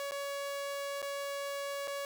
sawtooth tone with dropouts, 562 Hz, C#5, 24 cents sharp, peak -32 dBFS, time 0-2.05 s, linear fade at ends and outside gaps 1 ms, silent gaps 0.111-0.119 / 1.019-1.026 / 1.874-1.879 s, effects none

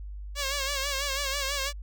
5% pulse tone with vibrato, 554.4 Hz, C#5, in tune, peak -17 dBFS, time 0.35-1.73 s, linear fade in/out 50 ms, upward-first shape sine, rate 6.1 Hz, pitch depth 73 cents each way, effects added 50 Hz sine -36 dBFS peak until 1.82 s

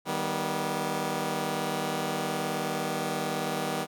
10% pulse chord, Eb augmented, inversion none, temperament just, 155.56 / 194.45 / 243.1 Hz, Eb3 / G3 / B3, 0 / -14 / -27 cents, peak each -25 dBFS, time 0.05-3.87 s, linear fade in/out 50 ms, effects none

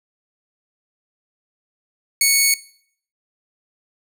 10% pulse tone, 2217 Hz, C#7, in tune, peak -4 dBFS, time 2.21-2.54 s, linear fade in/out 2 ms, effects noise-tail reverb RT60 0.6 s tail -20 dB re dry

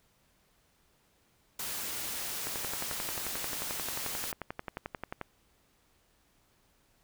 white noise, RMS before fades -37 dBFS, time 1.59-4.32 s, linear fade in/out 5 ms
click train, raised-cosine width 0.5 ms, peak -21 dBFS, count 32, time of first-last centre 2.47-5.213 s, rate 11.3 Hz
effects pink hiss -69 dBFS RMS until 7.03 s

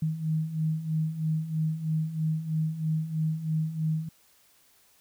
sine beating tone pair, 155.56 / 158.66 Hz, D#3 / D#3, 0 / +34 cents, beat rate 3.1 Hz, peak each -32 / -27 dBFS, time 0.02-4.09 s, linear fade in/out 5 ms, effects white hiss -62 dBFS RMS until 5 s

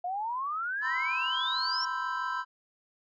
sine exponential sweep, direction up, 698.5 to 5570 Hz, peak -30 dBFS, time 0.04-1.85 s, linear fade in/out 5 ms
triangle chord, C major seventh, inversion third, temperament equal with one note detuned, 987.8 / 1033.9 / 1318.5 / 1568 Hz, B5 / C6 / E6 / G6, 0 / -21 / 0 / 0 cents, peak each -34 dBFS, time 0.81-2.45 s, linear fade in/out 50 ms
effects resampled to 16000 Hz

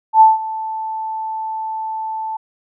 sine tone with ADSR envelope, 880 Hz, A5, in tune, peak -3 dBFS, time 0.13-2.37 s, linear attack 79 ms, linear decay 170 ms, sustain -18 dB, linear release 7 ms, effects none

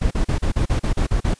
brown noise bursts, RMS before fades -18 dBFS, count 10, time 0.01-1.343 s, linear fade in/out 10 ms, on 100 ms, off 37 ms, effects white hiss -51 dBFS RMS until 1.39 s + resampled to 22050 Hz

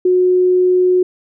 sine tone, 364.7 Hz, F#4, 25 cents flat, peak -9 dBFS, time 0.05-1.03 s, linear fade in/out 5 ms, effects none

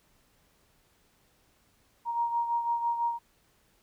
sine beating tone pair, 938 / 944 Hz, A#5 / A#5, +11 / +22 cents, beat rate 6 Hz, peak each -27 / -35 dBFS, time 2.05-3.19 s, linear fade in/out 50 ms, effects pink hiss -67 dBFS RMS until 3.82 s

